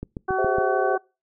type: click train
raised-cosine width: 3 ms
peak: -18 dBFS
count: 5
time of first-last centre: 0.03-0.584 s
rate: 7.22 Hz
type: harmonic tone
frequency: 377.6 Hz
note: F#4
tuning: 35 cents sharp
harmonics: 1 / 2 / 3 / 4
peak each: -25 / -25 / -31 / -30 dBFS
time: 0.28-0.98 s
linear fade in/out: 10 ms
type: chord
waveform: sine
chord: Ab augmented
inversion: none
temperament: equal with one note detuned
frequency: 410.8 / 523.3 / 659.3 Hz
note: Ab4 / C5 / E5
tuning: -19 / 0 / 0 cents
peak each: -27 dBFS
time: 0.38-0.96 s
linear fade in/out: 5 ms
effects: noise-tail reverb RT60 0.3 s tail -26 dB re dry